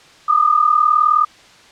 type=tone pair together; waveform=sine; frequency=1203 / 1242.5 Hz; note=D6 / D#6; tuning=+41 / -3 cents; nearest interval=minor second; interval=56 cents; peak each=-13 / -14 dBFS; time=0.28-1.25 s; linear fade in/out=10 ms; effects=white hiss -45 dBFS RMS until 1.71 s + low-pass 5000 Hz 12 dB/octave